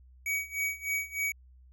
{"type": "tone with tremolo", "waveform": "square", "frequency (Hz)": 2262, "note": "C#7", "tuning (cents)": 34, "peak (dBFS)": -28, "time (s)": [0.26, 1.32], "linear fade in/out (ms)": 2, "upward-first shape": "sine", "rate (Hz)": 3.3, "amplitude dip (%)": 90, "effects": ["added 63 Hz sine -53 dBFS peak until 1.72 s"]}